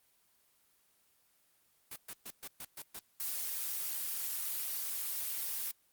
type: noise bursts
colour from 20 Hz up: white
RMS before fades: -44 dBFS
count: 7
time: 1.91-2.994 s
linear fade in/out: 5 ms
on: 52 ms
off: 120 ms
type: noise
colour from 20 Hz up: blue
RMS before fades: -37 dBFS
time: 3.2-5.71 s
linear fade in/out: 0 ms
effects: white hiss -71 dBFS RMS until 5.92 s + Opus 24 kbps